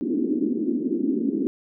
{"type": "band-pass noise", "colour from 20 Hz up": "white", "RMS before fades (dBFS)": -24, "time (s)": [0.01, 1.47], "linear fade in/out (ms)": 0, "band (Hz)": [230, 340], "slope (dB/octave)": 48, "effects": []}